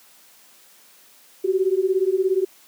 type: beating tone pair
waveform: sine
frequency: 370 / 387 Hz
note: F#4 / G4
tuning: 0 / -22 cents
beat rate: 17 Hz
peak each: -20 dBFS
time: 1.44-2.45 s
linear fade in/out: 10 ms
effects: white hiss -52 dBFS RMS until 2.67 s + high-pass 200 Hz 12 dB/octave